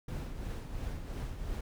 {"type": "noise with tremolo", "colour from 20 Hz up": "brown", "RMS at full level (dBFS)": -36, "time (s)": [0.08, 1.61], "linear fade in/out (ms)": 5, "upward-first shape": "triangle", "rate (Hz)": 2.9, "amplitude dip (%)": 55, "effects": []}